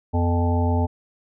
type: harmonic tone with a mistuned harmonic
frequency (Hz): 87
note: F2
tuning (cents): -6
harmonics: 1 / 3 / 5 / 7 / 9 / 10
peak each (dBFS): -19 / -25 / -30 / -31 / -31 / -30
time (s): 0.13-0.87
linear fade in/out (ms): 20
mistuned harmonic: 3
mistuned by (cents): -79
effects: none